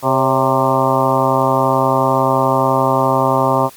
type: harmonic tone with a mistuned harmonic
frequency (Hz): 131.5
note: C3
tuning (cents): +9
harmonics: 1 / 2 / 3 / 4 / 5 / 6 / 7 / 8 / 9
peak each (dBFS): -21 / -21 / -22 / -19 / -19 / -21 / -18 / -19 / -22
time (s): 0.02-3.7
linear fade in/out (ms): 50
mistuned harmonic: 4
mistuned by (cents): +58
effects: white hiss -41 dBFS RMS until 3.76 s + MP3 96 kbps